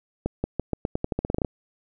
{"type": "accelerating click train", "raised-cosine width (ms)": 2, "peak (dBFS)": -11, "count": 15, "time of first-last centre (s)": [0.26, 1.448], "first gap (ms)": 180, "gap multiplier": 0.87, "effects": []}